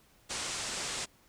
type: low-pass noise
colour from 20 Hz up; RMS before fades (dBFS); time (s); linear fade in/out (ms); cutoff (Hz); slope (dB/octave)
white; -37; 0.29-1.06; 20; 8700; 48
effects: pink hiss -64 dBFS RMS until 1.28 s